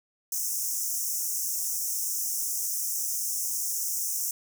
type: high-pass noise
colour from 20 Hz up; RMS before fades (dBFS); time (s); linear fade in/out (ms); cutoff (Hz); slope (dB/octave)
pink; -30; 0.32-4.31; 2; 5500; 96
effects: none